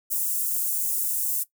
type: high-pass noise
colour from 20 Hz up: white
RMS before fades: -26 dBFS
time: 0.1-1.44 s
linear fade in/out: 20 ms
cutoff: 8000 Hz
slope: 24 dB/octave
effects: noise-tail reverb RT60 0.1 s tail -17 dB re dry